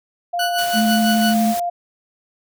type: tone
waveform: sine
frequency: 698.5 Hz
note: F5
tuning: in tune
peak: -19 dBFS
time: 0.33-1.7 s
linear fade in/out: 10 ms
type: tone with tremolo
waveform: 20% pulse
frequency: 1480 Hz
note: F#6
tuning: in tune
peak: -14 dBFS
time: 0.39-1.34 s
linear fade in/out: 5 ms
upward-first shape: sine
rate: 6 Hz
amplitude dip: 70%
type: noise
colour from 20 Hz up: white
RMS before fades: -30 dBFS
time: 0.58-1.6 s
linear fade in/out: 5 ms
type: tone with vibrato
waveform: sine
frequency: 217.4 Hz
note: A3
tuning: 21 cents flat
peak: -15 dBFS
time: 0.73-1.55 s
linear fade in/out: 50 ms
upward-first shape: sine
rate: 12 Hz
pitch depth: 13 cents each way
effects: none